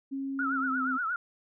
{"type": "tone with pitch glide", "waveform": "sine", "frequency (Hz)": [272, 260.5], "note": ["C#4", "C4"], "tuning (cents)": [-33, -7], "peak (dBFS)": -31, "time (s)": [0.11, 0.98], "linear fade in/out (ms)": 20, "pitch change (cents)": -74, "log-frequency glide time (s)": [0.48, 0.77]}
{"type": "tone with vibrato", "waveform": "sine", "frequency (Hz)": 1379, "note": "F6", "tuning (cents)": -22, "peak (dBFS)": -28, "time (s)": [0.39, 1.16], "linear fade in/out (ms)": 2, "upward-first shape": "triangle", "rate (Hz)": 8.5, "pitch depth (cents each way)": 150}
{"effects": []}